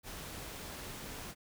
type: noise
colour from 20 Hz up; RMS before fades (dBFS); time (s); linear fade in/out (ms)
pink; -45; 0.03-1.35; 50
effects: none